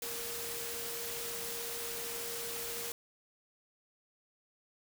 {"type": "tone in noise", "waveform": "sine", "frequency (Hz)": 468, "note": "A#4", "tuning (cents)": 7, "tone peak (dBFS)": -45, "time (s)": [0.02, 2.92], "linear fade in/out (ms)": 2, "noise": "white", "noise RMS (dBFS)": -40, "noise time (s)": [0.02, 2.92], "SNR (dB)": -8, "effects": []}